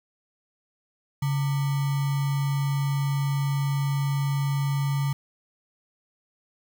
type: tone with sample-and-hold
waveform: sine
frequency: 140 Hz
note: C#3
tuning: 18 cents sharp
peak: -22 dBFS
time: 1.22-5.13 s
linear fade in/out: 5 ms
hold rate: 1050 Hz
effects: none